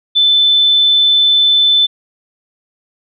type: tone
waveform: sine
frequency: 3520 Hz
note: A7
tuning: in tune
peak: -7 dBFS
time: 0.15-1.87 s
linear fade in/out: 20 ms
effects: none